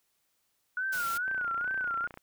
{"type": "tone with vibrato", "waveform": "sine", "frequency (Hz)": 1455, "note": "F#6", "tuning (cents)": -29, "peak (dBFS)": -29, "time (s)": [0.77, 2.07], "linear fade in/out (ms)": 2, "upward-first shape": "sine", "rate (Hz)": 2.3, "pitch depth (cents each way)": 120}
{"type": "noise", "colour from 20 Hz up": "white", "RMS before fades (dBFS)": -40, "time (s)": [0.92, 1.18], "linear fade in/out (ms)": 10}
{"type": "click train", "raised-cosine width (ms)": 0.5, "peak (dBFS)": -29, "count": 28, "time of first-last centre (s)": [1.28, 2.174], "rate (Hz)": 30.2}
{"effects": ["white hiss -75 dBFS RMS until 2.22 s"]}